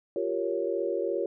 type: chord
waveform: sine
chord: G half-diminished seventh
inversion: third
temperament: equal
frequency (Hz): 349.2 / 392 / 466.2 / 554.4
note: F4 / G4 / Bb4 / Db5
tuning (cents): 0 / 0 / 0 / 0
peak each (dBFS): -32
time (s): 0.16-1.26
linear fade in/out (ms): 2
effects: none